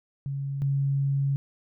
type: tone pair in turn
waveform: sine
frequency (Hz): 138.59 / 138.59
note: C#3 / C#3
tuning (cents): 0 / 0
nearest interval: unison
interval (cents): 0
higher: neither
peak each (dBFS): -28 / -22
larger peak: second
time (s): 0.26-0.62 / 0.62-1.36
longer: second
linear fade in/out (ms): 0
effects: none